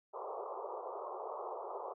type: band-pass noise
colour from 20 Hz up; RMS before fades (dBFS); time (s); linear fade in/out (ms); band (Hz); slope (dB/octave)
pink; -43; 0.13-1.94; 20; 380 to 1200; 96
effects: none